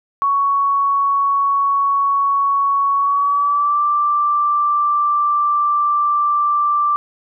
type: tone with pitch glide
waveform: sine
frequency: 1115 to 1175.9 Hz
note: C#6 to D6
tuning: +10 to +2 cents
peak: -13 dBFS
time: 0.22-6.96 s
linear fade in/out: 0 ms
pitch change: +92 cents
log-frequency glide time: 2.97-3.82 s
effects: none